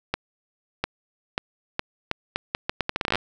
accelerating click train, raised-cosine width 0.3 ms, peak -7 dBFS, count 19, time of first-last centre 0.14-3.156 s, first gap 700 ms, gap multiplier 0.77, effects none

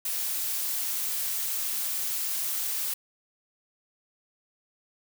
blue noise, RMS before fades -30 dBFS, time 0.05-2.94 s, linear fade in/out 5 ms, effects none

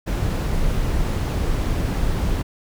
brown noise, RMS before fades -21 dBFS, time 0.06-2.43 s, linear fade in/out 20 ms, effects none

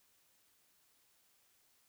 silence, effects white hiss -72 dBFS RMS until 1.88 s

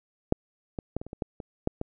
clicks, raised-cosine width 2 ms, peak -7 / -19 / -15 / -23 / -28 / -24 / -15 / -24 / -11 / -17 dBFS, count 10, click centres 0.324 / 0.788 / 0.966 / 1.015 / 1.066 / 1.131 / 1.222 / 1.402 / 1.674 / 1.814 s, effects none

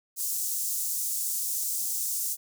pink high-pass noise, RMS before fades -30 dBFS, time 0.16-2.37 s, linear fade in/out 50 ms, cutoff 6700 Hz, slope 24 dB/octave, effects none

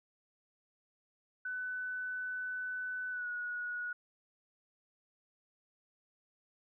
sine tone with pitch glide, 1500 to 1458.1 Hz, F#6 to F#6, +23 to -26 cents, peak -36 dBFS, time 1.45-3.93 s, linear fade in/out 5 ms, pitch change -49 cents, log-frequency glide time 3.11-3.28 s, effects none

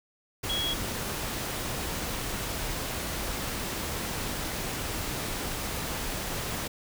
sine tone in noise, 3322 Hz, G#7, in tune, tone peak -28 dBFS, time 0.49-0.74 s, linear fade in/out 10 ms, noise pink, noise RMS -33 dBFS, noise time 0.43-6.68 s, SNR +2 dB, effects none

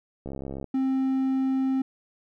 click train, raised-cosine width 2 ms, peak -22 dBFS, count 27, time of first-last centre 0.26-0.643 s, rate 67.9 Hz
triangle tone, 264.7 Hz, C4, 20 cents sharp, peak -20 dBFS, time 0.74-1.82 s, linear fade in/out 5 ms
effects none

